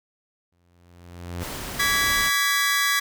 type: tone with exponential growth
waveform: sawtooth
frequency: 87.31 Hz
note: F2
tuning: in tune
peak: -23 dBFS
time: 0.52-1.44 s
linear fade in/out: 5 ms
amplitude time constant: 200 ms
type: noise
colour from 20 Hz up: pink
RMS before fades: -33 dBFS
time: 1.39-2.31 s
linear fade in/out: 50 ms
type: chord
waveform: sawtooth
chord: G# diminished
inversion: second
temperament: equal with one note detuned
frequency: 1148.5 / 1661.2 / 1975.5 Hz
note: D6 / G#6 / B6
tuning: -39 / 0 / 0 cents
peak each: -22 / -20 / -20 dBFS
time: 1.79-3 s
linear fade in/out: 10 ms
effects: none